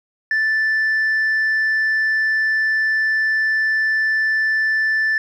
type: tone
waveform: sine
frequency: 1760 Hz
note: A6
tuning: in tune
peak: -13 dBFS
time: 0.31-5.18 s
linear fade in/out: 2 ms
effects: tanh soft clip ceiling -14 dBFS + 9-bit